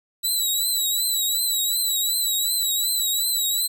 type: tone with vibrato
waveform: 15% pulse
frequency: 3927 Hz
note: B7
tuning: 11 cents flat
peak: -14 dBFS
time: 0.23-3.68 s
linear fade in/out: 20 ms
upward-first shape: triangle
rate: 2.7 Hz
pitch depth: 79 cents each way
effects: none